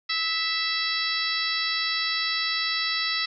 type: harmonic tone with a mistuned harmonic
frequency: 660 Hz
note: E5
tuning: 2 cents sharp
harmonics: 2 / 3 / 4 / 5 / 6 / 7 / 8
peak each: -34 / -30 / -34 / -35 / -29 / -32 / -32 dBFS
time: 0.09-3.26 s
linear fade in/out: 10 ms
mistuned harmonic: 2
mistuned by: -28 cents
effects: none